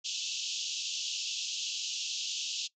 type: band-pass noise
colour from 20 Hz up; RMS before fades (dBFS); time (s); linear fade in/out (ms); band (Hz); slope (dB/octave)
pink; -36; 0.04-2.68; 20; 2700 to 7100; 96
effects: noise-tail reverb RT60 0.1 s tail -19 dB re dry